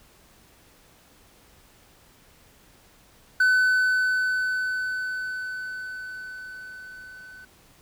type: tone with level ramp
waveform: triangle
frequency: 1508 Hz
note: F#6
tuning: 32 cents sharp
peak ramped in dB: -14 to -41 dBFS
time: 3.4-7.45 s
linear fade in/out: 5 ms
effects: pink hiss -56 dBFS RMS until 7.81 s